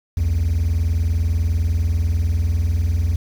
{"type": "tone pair together", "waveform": "triangle", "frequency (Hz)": [65, 85.13], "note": ["C2", "F2"], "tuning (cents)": [-11, -44], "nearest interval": "perfect fourth", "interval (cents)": 467, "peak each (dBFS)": [-19, -14], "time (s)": [0.17, 3.16], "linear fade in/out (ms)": 5, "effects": ["tanh soft clip ceiling -11 dBFS", "7-bit"]}